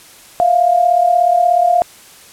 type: tone pair together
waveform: sine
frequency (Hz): 669 / 705.7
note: E5 / F5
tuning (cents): +25 / +18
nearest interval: minor second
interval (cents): 93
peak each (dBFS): -15 / -10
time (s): 0.4-1.82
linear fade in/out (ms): 0
effects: white hiss -41 dBFS RMS until 2.32 s + low-pass 12000 Hz 12 dB/octave